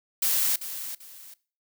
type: noise with echo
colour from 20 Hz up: blue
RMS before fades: -24 dBFS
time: 0.22-0.56 s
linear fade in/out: 5 ms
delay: 390 ms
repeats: 2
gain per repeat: -11 dB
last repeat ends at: 1.34 s
effects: noise-tail reverb RT60 0.4 s tail -21 dB re dry